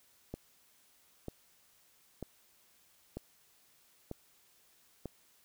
click train, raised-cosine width 2 ms, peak -26 dBFS, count 6, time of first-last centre 0.34-5.057 s, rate 1.06 Hz, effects white hiss -67 dBFS RMS until 5.44 s

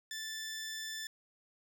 15% pulse tone, 1760 Hz, A6, in tune, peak -33 dBFS, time 0.11-1.07 s, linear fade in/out 2 ms, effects none

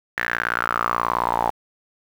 sawtooth tone with band-pass filter sweep, 58.6 Hz, A#1, 10 cents sharp, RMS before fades -23 dBFS, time 0.17-1.51 s, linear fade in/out 10 ms, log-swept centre 1800 to 840 Hz, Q 6.5, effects 7-bit

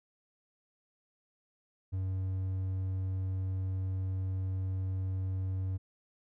triangle tone, 94.3 Hz, F#2, 33 cents sharp, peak -29 dBFS, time 1.92-5.78 s, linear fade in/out 20 ms, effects none

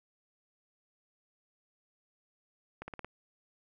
accelerating click train, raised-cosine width 0.5 ms, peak -26 dBFS, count 5, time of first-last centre 2.82-3.046 s, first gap 60 ms, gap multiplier 0.96, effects none

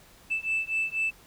sine beating tone pair, 2637 / 2641.1 Hz, E7 / E7, 0 / +3 cents, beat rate 4.1 Hz, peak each -28 dBFS, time 0.3-1.11 s, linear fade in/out 20 ms, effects tanh soft clip ceiling -21 dBFS + pink hiss -55 dBFS RMS until 1.26 s

